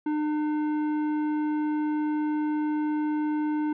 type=tone with tanh clipping; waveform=triangle; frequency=302.4 Hz; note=D#4; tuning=49 cents flat; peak=-26 dBFS; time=0.06-3.73 s; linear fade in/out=5 ms; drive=15 dB; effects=none